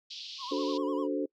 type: band-pass noise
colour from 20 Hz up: white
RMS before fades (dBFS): -43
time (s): 0.1-0.78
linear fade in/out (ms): 10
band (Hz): 2900 to 5000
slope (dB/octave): 48
type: tone with vibrato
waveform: triangle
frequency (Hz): 1031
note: C6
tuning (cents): -26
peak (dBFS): -37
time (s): 0.38-1.08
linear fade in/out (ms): 50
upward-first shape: sine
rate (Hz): 10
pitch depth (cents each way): 120
type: chord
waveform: sine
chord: D dominant seventh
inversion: none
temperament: equal with one note detuned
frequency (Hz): 290.6 / 370 / 440 / 523.3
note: D4 / F#4 / A4 / C5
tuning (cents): -18 / 0 / 0 / 0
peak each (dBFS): -31 / -35 / -35 / -36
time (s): 0.51-1.26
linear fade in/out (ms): 10
effects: noise-tail reverb RT60 0.1 s tail -25 dB re dry